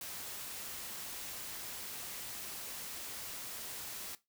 white noise, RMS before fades -44 dBFS, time 0.01-4.15 s, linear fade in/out 2 ms, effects noise-tail reverb RT60 0.2 s tail -17 dB re dry

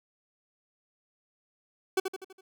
40% pulse tone with echo, 379.3 Hz, F#4, 43 cents sharp, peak -22 dBFS, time 1.97-2 s, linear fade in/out 5 ms, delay 82 ms, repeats 5, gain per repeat -6 dB, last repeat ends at 2.41 s, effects none

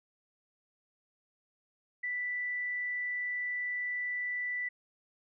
sine tone, 1975.5 Hz, B6, in tune, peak -32 dBFS, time 2.03-4.69 s, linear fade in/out 10 ms, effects none

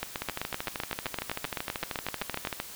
two click trains, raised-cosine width 0.3 ms, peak -15 / -14 dBFS, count 31 / 21, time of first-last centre 0.22-2.528 / 0.03-2.601 s, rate 13 / 7.78 Hz, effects white hiss -44 dBFS RMS until 2.75 s

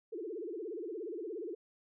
sine tone with vibrato, 386.9 Hz, G4, 23 cents flat, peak -38 dBFS, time 0.12-1.55 s, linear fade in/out 10 ms, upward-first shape sine, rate 17 Hz, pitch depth 300 cents each way, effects none

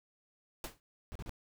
pink noise with exponential decay, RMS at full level -38 dBFS, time 0.64-0.8 s, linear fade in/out 1 ms, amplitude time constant 33 ms
brown noise bursts, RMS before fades -42 dBFS, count 3, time 1.12-1.294 s, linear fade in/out 0 ms, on 34 ms, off 36 ms
effects none

